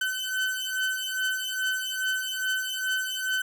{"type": "beating tone pair", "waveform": "30% pulse", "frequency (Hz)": [1521, 1523.4], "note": ["F#6", "G6"], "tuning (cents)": [47, -50], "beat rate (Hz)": 2.4, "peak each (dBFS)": -27, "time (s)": [0.01, 3.42], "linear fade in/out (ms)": 5, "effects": []}